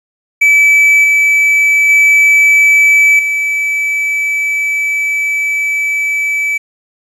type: tone with level steps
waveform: triangle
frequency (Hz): 2303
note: D7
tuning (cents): -34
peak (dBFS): -3 / -5 / -3 / -10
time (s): 0.41-6.58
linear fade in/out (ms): 10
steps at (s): 1.04 / 1.89 / 3.19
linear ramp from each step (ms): 2
effects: resampled to 32000 Hz + 7-bit